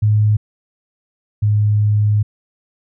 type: tone pair in turn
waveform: sine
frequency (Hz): 106.2 / 104.98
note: G#2 / G#2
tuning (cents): +39 / +19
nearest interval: unison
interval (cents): 20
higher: first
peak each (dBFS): -10 / -11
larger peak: first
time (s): 0.02-0.37 / 1.42-2.23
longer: second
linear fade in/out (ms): 10
effects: none